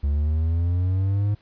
triangle linear sweep, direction up, 69.8 to 104.4 Hz, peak -17 dBFS, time 0.03-1.35 s, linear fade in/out 10 ms, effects pink hiss -60 dBFS RMS until 1.41 s + resampled to 11025 Hz

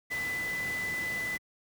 sine tone in noise, 2000 Hz, B6, 21 cents sharp, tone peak -31 dBFS, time 0.1-1.38 s, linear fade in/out 20 ms, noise pink, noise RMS -41 dBFS, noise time 0.1-1.38 s, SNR +7 dB, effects high-pass 80 Hz 12 dB/octave

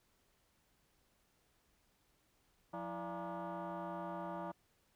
sine tone with frequency modulation, 177.5 Hz, F3, 28 cents sharp, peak -39 dBFS, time 2.73-4.52 s, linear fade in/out 10 ms, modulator 254 Hz, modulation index 3.9, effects tanh soft clip ceiling -37 dBFS + pink hiss -75 dBFS RMS until 4.95 s

